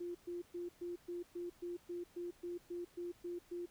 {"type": "tone bursts", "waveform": "sine", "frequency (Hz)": 349.5, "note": "F4", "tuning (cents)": 1, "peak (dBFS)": -40, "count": 14, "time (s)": [0, 3.66], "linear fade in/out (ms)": 10, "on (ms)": 150, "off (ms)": 120, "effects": ["pink hiss -67 dBFS RMS until 3.7 s"]}